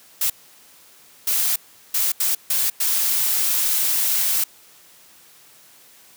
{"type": "noise bursts at uneven times", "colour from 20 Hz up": "blue", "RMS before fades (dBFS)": -20, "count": 6, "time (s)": [[0.21, 0.3], [1.27, 1.56], [1.94, 2.12], [2.2, 2.35], [2.5, 2.7], [2.8, 4.44]], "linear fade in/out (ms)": 5, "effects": ["white hiss -50 dBFS RMS until 6.16 s", "high-pass 100 Hz 12 dB/octave"]}